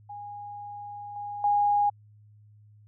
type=tone with level steps; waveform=sine; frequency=821 Hz; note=G#5; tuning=20 cents flat; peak=-37 / -33 / -20 dBFS; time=0.09-1.9 s; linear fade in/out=10 ms; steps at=1.16 / 1.44 s; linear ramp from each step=2 ms; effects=added 105 Hz sine -52 dBFS peak until 2.87 s